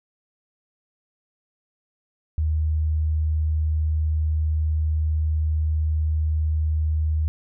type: tone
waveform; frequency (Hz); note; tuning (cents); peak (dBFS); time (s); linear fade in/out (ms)
sine; 77.7; D#2; -2; -19; 2.38-7.28; 0
effects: none